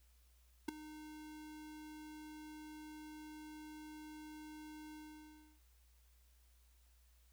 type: tone with ADSR envelope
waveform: square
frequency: 306.2 Hz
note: D#4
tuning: 28 cents flat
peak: -33 dBFS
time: 0.68-5.6 s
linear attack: 8 ms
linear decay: 6 ms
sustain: -18 dB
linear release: 660 ms
effects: added 60 Hz sine -66 dBFS peak until 7.32 s + white hiss -75 dBFS RMS until 7.32 s